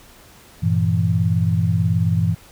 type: chord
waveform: sine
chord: E diminished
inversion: first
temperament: equal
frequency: 98 / 116.54 / 164.81 Hz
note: G2 / Bb2 / E3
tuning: 0 / 0 / 0 cents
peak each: -19 / -21 / -19 dBFS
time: 0.62-2.35 s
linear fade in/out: 20 ms
effects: pink hiss -47 dBFS RMS until 2.51 s